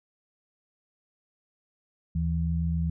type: tone pair together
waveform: sine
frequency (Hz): 77.33 / 164.81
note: D#2 / E3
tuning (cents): -10 / 0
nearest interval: octave + minor second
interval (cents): 1310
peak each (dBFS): -27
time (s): 2.15-2.9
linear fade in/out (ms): 5
effects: none